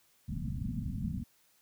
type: low-pass noise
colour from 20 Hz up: white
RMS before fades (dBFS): -36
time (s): 0.28-1.24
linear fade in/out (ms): 10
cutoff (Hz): 250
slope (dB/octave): 96
effects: white hiss -68 dBFS RMS until 1.61 s